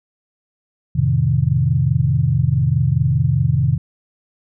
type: chord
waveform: sine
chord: F dominant seventh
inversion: none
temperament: equal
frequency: 87.31 / 110 / 130.81 / 155.56 Hz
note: F2 / A2 / C3 / Eb3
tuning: 0 / 0 / 0 / 0 cents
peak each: -22 / -21 / -16 / -19 dBFS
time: 0.95-3.78 s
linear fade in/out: 10 ms
effects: none